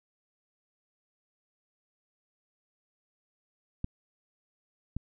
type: clicks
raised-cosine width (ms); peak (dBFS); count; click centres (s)
5; -19 / -21; 2; 3.844 / 4.966
effects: none